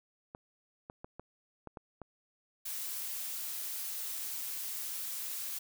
clicks, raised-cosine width 1 ms, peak -30 dBFS, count 7, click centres 0.349 / 0.899 / 1.045 / 1.196 / 1.673 / 1.772 / 2.017 s
blue noise, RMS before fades -39 dBFS, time 2.65-5.59 s, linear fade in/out 10 ms
effects none

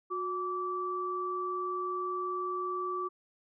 sine tone pair together, 364 / 1158.7 Hz, F#4 / D6, -28 / -24 cents, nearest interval octave + minor sixth, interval 2004 cents, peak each -36 / -33 dBFS, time 0.1-3.09 s, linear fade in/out 20 ms, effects none

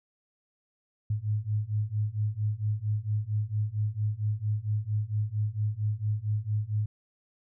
sine beating tone pair, 103.83 / 108.23 Hz, G#2 / A2, 0 / -28 cents, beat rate 4.4 Hz, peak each -30 / -29 dBFS, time 1.1-6.86 s, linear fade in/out 5 ms, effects none

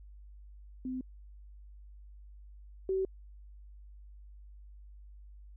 sine tone pair in turn, 256.6 / 380.9 Hz, C4 / G4, -34 / -50 cents, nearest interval perfect fifth, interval 684 cents, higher second, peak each -34 / -28 dBFS, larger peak second, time 0.85-1.01 / 2.89-3.05 s, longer neither, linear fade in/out 2 ms, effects added 50 Hz sine -49 dBFS peak until 5.56 s

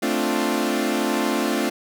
sawtooth chord, D minor seventh, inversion second, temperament equal with one note detuned, 220.6 / 261.6 / 293.7 / 349.2 Hz, A3 / C4 / D4 / F4, +5 / 0 / 0 / 0 cents, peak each -22 dBFS, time 0.02-1.7 s, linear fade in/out 10 ms, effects none

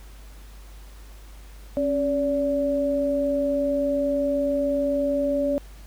sine tone pair together, 274 / 574.6 Hz, C#4 / D5, -20 / -38 cents, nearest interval octave + minor second, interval 1282 cents, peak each -25 / -22 dBFS, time 1.77-5.58 s, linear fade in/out 0 ms, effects added 50 Hz sine -41 dBFS peak until 5.86 s + pink hiss -52 dBFS RMS until 5.86 s

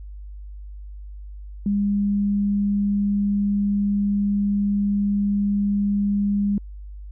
sine tone, 202.5 Hz, G#3, 43 cents flat, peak -18 dBFS, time 1.66-6.58 s, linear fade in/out 2 ms, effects added 50 Hz sine -34 dBFS peak until 7.11 s

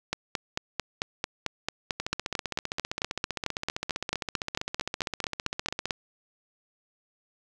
two click trains, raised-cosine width 0.2 ms, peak -13 / -10 dBFS, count 60 / 27, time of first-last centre 2-5.856 / 0.13-5.908 s, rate 15.3 / 4.5 Hz, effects none

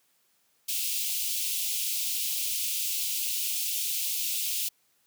white high-pass noise, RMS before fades -30 dBFS, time 0.68-4.69 s, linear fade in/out 10 ms, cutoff 2500 Hz, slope 48 dB/octave, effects white hiss -69 dBFS RMS until 5.06 s + high-pass 100 Hz 12 dB/octave

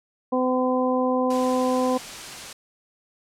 harmonic tone, 254.7 Hz, C4, 46 cents flat, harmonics 1 / 2 / 3 / 4, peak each -23 / -23 / -29 / -28 dBFS, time 0.32-1.98 s, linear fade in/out 10 ms
white noise, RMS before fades -36 dBFS, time 1.3-2.53 s, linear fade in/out 5 ms
effects low-pass 8000 Hz 12 dB/octave

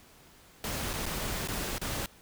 pink noise with dropouts, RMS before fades -34 dBFS, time 0.64-2.06 s, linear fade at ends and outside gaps 1 ms, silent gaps 0.933-0.937 / 1.057-1.063 / 1.475-1.485 / 1.782-1.815 s, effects pink hiss -57 dBFS RMS until 2.21 s

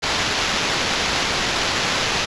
white noise with sample-and-hold, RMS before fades -21 dBFS, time 0.02-2.26 s, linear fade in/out 20 ms, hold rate 8820 Hz, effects resampled to 22050 Hz

